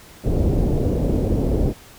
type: low-pass noise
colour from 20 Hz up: pink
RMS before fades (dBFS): -19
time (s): 0.23-1.74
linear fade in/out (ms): 50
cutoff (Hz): 530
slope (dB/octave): 24
effects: pink hiss -45 dBFS RMS until 1.98 s